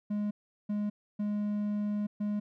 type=tone bursts at uneven times; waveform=triangle; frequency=207.7 Hz; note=G#3; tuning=in tune; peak=-27 dBFS; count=4; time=0.1-0.31 / 0.69-0.9 / 1.19-2.07 / 2.2-2.4 s; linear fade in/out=10 ms; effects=none